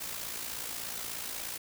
white noise with amplitude modulation, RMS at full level -36 dBFS, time 0-1.58 s, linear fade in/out 10 ms, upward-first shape sine, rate 56.6 Hz, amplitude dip 55%, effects none

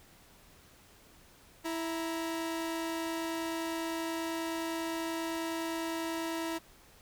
sawtooth tone pair together, 329 / 937 Hz, E4 / A#5, -3 / +9 cents, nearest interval octave + tritone, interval 1812 cents, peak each -30 / -38 dBFS, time 1.64-6.59 s, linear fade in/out 20 ms, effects pink hiss -59 dBFS RMS until 7.01 s

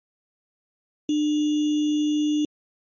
sine tone with sample-and-hold, 300 Hz, D4, 37 cents sharp, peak -19 dBFS, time 1.09-2.45 s, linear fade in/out 2 ms, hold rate 3150 Hz, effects MP3 32 kbps

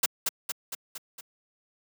white noise with echo, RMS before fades -23 dBFS, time 0.03-0.06 s, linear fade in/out 5 ms, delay 230 ms, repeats 5, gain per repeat -4 dB, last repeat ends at 1.21 s, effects high-pass 200 Hz 12 dB/octave

